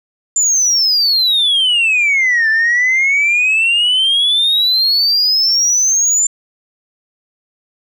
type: exponential two-way sweep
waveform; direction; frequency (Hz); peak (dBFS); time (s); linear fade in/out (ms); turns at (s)
sine; down then up; 7210 to 1752 to 7210; -8; 0.36-6.27; 5; 2.49
effects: tanh soft clip ceiling -8 dBFS